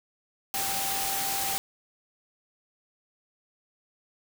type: tone in noise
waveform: sine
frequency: 784 Hz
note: G5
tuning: in tune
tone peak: -34 dBFS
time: 0.54-1.58 s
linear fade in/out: 0 ms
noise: white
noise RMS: -30 dBFS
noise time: 0.54-1.58 s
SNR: -7 dB
effects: none